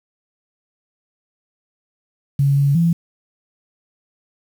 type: tone with pitch steps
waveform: sine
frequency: 139.7 / 140.9 / 168.1 Hz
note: C#3 / C#3 / E3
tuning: +14 / +29 / +34 cents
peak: -12 dBFS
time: 2.39-2.93 s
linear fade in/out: 5 ms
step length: 180 ms
effects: 7-bit